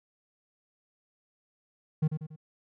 triangle tone with echo, 155.1 Hz, D#3, 5 cents flat, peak -20 dBFS, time 2.02-2.08 s, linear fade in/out 10 ms, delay 94 ms, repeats 3, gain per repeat -7 dB, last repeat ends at 2.362 s, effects none

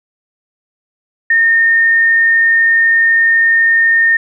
sine tone, 1828 Hz, A#6, 34 cents flat, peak -7 dBFS, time 1.3-4.17 s, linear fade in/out 5 ms, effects none

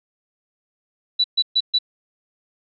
sine tone bursts, 3951 Hz, B7, in tune, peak -14 dBFS, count 4, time 1.19-1.788 s, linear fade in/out 10 ms, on 52 ms, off 130 ms, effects none

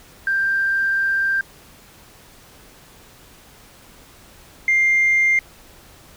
sine tone pair in turn, 1581 / 2100 Hz, G6 / C7, +14 / +6 cents, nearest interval perfect fourth, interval 492 cents, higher second, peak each -16 / -12 dBFS, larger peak second, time 0.27-1.41 / 4.68-5.39 s, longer first, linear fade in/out 2 ms, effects tanh soft clip ceiling -10 dBFS + pink hiss -47 dBFS RMS until 6.16 s

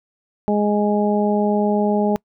harmonic tone, 207.7 Hz, G#3, in tune, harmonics 1 / 2 / 3 / 4, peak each -18 / -21 / -23 / -24 dBFS, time 0.48-2.16 s, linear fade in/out 0 ms, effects noise-tail reverb RT60 0.1 s tail -26 dB re dry

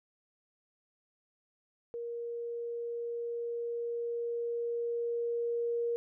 sine tone with level ramp, 470.6 Hz, A#4, 16 cents sharp, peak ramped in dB -36 to -29 dBFS, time 1.94-5.96 s, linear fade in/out 0 ms, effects none

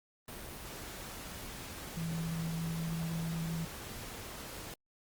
sine tone in noise, 164.5 Hz, E3, 3 cents flat, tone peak -34 dBFS, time 1.97-3.65 s, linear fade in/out 2 ms, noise pink, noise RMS -45 dBFS, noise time 0.28-4.74 s, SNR +8 dB, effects Opus 32 kbps

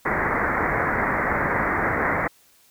white low-pass noise, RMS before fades -23 dBFS, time 0.05-2.28 s, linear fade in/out 10 ms, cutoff 2100 Hz, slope 96 dB/octave, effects white hiss -57 dBFS RMS until 2.7 s

